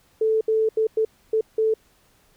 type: tone bursts at uneven times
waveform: sine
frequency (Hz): 440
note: A4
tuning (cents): 0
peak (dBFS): -17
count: 6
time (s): 0.21-0.41 / 0.48-0.69 / 0.77-0.87 / 0.97-1.05 / 1.33-1.41 / 1.58-1.74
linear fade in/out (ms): 5
effects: pink hiss -60 dBFS RMS until 2.36 s